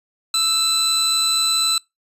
30% pulse tone pair together, 1318.5 / 4014 Hz, E6 / B7, 0 / +27 cents, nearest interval octave + perfect fifth, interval 1927 cents, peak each -23 / -14 dBFS, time 0.34-1.78 s, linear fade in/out 2 ms, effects noise-tail reverb RT60 0.2 s tail -26 dB re dry + resampled to 32000 Hz

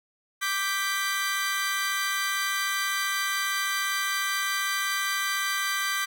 sawtooth chord, G major, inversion second, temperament equal, 1174.7 / 1568 / 1975.5 Hz, D6 / G6 / B6, 0 / 0 / 0 cents, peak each -27 / -26 / -27 dBFS, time 0.41-6.06 s, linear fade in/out 20 ms, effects none

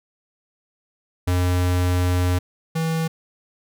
square tone pair in turn, 90 / 162.23 Hz, F#2 / E3, -47 / -27 cents, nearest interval minor seventh, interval 1020 cents, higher second, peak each -18 / -21 dBFS, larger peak first, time 1.27-2.39 / 2.75-3.08 s, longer first, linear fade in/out 10 ms, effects none

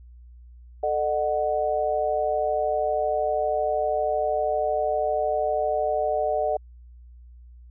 sine chord, D# diminished, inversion second, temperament equal with one note detuned, 440 / 607.3 / 740 Hz, A4 / D#5 / F#5, 0 / -42 / 0 cents, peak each -29 / -24 / -26 dBFS, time 0.83-6.57 s, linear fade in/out 5 ms, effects added 60 Hz sine -44 dBFS peak until 7.7 s

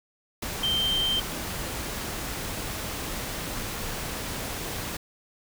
sine tone in noise, 3136 Hz, G7, in tune, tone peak -23 dBFS, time 0.63-1.2 s, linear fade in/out 5 ms, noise pink, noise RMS -33 dBFS, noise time 0.42-4.97 s, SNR +7 dB, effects none

